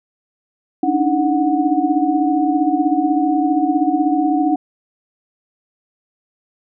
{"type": "tone cluster", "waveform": "sine", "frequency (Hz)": [283.5, 300.2, 315.9, 735], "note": ["C#4", "D4", "D#4", "F#5"], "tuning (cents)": [39, 38, 26, -12], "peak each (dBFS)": -19, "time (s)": [0.83, 4.56], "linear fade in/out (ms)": 5, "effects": []}